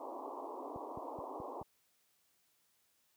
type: band-pass noise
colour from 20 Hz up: white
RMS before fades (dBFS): -45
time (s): 0-1.63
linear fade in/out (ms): 5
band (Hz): 260 to 1100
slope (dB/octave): 96
type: click train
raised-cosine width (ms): 3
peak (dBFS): -35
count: 5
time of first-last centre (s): 0.76-1.615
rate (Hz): 4.68
effects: white hiss -75 dBFS RMS until 3.16 s + high-pass 60 Hz 12 dB/octave